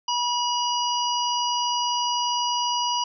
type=harmonic tone; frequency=969 Hz; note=B5; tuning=33 cents flat; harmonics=1 / 3 / 5 / 6; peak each=-24 / -28 / -30 / -33 dBFS; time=0.08-3.04 s; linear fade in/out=5 ms; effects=none